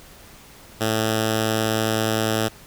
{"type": "tone with notch filter", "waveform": "5% pulse", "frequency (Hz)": 110.1, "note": "A2", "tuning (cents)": 2, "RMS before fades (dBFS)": -22, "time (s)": [0.8, 2.49], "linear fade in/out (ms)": 20, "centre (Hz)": 1000, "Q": 1.8, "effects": ["pink hiss -46 dBFS RMS until 2.66 s"]}